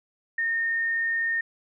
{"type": "tone", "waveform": "sine", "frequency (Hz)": 1832, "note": "A#6", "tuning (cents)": -31, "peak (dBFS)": -23, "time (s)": [0.38, 1.41], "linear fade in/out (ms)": 5, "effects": []}